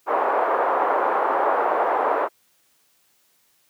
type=band-pass noise; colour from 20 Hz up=white; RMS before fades=-21 dBFS; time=0.06-2.29 s; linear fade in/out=50 ms; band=430 to 1100 Hz; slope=24 dB/octave; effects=white hiss -63 dBFS RMS until 3.69 s + high-pass 100 Hz 12 dB/octave